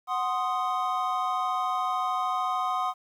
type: chord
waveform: triangle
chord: C diminished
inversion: second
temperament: equal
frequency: 740 / 1046.5 / 1244.5 Hz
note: Gb5 / C6 / Eb6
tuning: 0 / 0 / 0 cents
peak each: -28 dBFS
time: 0.07-2.94 s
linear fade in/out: 50 ms
effects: 10-bit